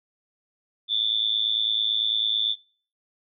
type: tone with amplitude modulation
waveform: sine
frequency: 3520 Hz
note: A7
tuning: in tune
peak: -17 dBFS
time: 0.88-2.56 s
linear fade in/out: 50 ms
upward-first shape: sine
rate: 109 Hz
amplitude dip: 85%
effects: noise-tail reverb RT60 0.5 s tail -26 dB re dry